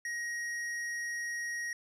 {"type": "tone", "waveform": "square", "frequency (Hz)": 1886, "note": "A#6", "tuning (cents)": 20, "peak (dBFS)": -35, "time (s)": [0.05, 1.73], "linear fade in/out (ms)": 2, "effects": ["low-pass 9000 Hz 12 dB/octave"]}